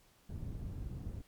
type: low-pass noise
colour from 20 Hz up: white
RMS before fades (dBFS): -42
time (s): 0.29-1.22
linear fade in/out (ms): 10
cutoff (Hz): 110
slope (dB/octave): 12
effects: pink hiss -67 dBFS RMS until 1.27 s + MP3 96 kbps